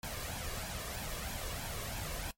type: noise with flanger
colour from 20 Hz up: pink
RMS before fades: -40 dBFS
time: 0.03-2.31 s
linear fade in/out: 2 ms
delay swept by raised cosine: 1.2 to 1.81 ms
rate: 3.1 Hz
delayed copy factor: +0.55
effects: noise-tail reverb RT60 0.1 s tail -19 dB re dry + MP3 64 kbps